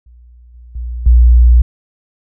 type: tone with level steps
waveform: sine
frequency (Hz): 59.8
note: A#1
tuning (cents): +45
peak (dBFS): -38 / -34 / -19 / -3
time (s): 0.06-1.62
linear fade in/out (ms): 5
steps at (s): 0.54 / 0.75 / 1.06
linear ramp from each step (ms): 5
effects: none